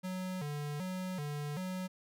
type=tone with vibrato; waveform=square; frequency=164.81 Hz; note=E3; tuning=in tune; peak=-37 dBFS; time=0.03-1.88 s; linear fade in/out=20 ms; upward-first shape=square; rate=1.3 Hz; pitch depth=200 cents each way; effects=none